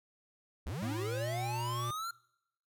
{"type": "linear sweep", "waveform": "square", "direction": "up", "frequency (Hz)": [50.7, 1400], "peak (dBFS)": -37, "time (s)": [0.66, 2.11], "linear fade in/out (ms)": 5}
{"type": "tone with pitch glide", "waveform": "square", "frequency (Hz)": [109, 119.55], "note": ["A2", "A#2"], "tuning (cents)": [-16, 44], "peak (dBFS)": -37, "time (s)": [0.82, 1.91], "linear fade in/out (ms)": 5, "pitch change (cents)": 160, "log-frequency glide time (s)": [1.02, 1.33]}
{"effects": ["noise-tail reverb RT60 0.8 s tail -24 dB re dry"]}